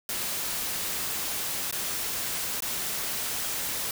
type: noise with dropouts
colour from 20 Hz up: white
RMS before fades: -31 dBFS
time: 0.09-3.91 s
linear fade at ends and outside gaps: 2 ms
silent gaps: 1.712-1.725 / 2.605-2.622 s
effects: none